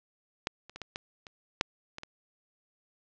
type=clicks; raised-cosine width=0.2 ms; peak=-12 / -30 / -24 / -21 / -18 / -28 / -7 / -22 / -24 dBFS; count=9; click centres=0.471 / 0.696 / 0.76 / 0.817 / 0.959 / 1.268 / 1.611 / 1.984 / 2.034 s; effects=low-pass 6000 Hz 12 dB/octave